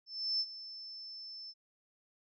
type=tone with ADSR envelope; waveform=sine; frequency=5290 Hz; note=E8; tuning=5 cents sharp; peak=-29 dBFS; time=0.06-1.54 s; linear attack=340 ms; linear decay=51 ms; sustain=-15 dB; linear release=45 ms; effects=none